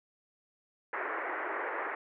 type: band-pass noise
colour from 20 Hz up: white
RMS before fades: -36 dBFS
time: 0.93-1.95 s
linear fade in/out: 2 ms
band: 330 to 2000 Hz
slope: 48 dB/octave
effects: none

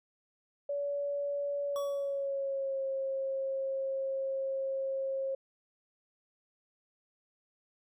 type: tone with pitch glide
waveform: sine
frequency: 570 to 538 Hz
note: C#5 to C5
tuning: +48 to +48 cents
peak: -31 dBFS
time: 0.69-5.35 s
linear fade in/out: 5 ms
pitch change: -100 cents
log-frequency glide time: 1.64-2.84 s
type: tone with exponential decay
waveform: square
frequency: 1130 Hz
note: C#6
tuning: 33 cents sharp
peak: -38 dBFS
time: 1.76-2.27 s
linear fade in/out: 0 ms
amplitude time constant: 110 ms
effects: none

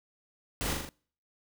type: noise with echo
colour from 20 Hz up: pink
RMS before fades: -33 dBFS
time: 0.61-0.73 s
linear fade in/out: 0 ms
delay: 40 ms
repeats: 4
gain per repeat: -3 dB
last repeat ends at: 0.89 s
effects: noise-tail reverb RT60 0.5 s tail -26 dB re dry

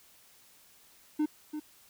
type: tone with echo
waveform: triangle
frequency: 303.3 Hz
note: D#4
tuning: 44 cents flat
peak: -23 dBFS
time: 1.19-1.26 s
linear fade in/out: 10 ms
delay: 340 ms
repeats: 1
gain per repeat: -9 dB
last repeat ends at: 1.6 s
effects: white hiss -60 dBFS RMS until 1.89 s

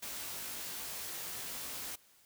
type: noise with comb filter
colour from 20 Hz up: white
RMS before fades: -42 dBFS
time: 0.02-1.96 s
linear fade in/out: 10 ms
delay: 18 ms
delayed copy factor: +0.8
effects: white hiss -65 dBFS RMS until 2.25 s

